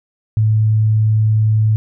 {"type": "tone", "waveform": "sine", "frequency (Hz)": 108.7, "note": "A2", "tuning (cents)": -21, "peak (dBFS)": -10, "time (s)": [0.37, 1.76], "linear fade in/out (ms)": 0, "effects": []}